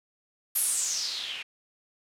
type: noise with low-pass filter sweep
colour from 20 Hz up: blue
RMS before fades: -30 dBFS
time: 0.55-1.43 s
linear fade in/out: 10 ms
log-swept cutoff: 12000 to 2500 Hz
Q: 5.4
effects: none